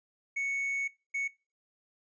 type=tone bursts at uneven times; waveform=triangle; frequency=2217 Hz; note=C#7; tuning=in tune; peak=-28 dBFS; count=2; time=0.36-0.88 / 1.14-1.28 s; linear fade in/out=10 ms; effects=noise-tail reverb RT60 0.3 s tail -22 dB re dry + resampled to 16000 Hz